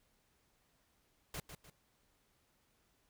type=noise with echo; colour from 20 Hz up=pink; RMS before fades=-43 dBFS; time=1.34-1.4 s; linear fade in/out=2 ms; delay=150 ms; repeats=2; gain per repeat=-8 dB; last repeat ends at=1.7 s; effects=pink hiss -75 dBFS RMS until 3.09 s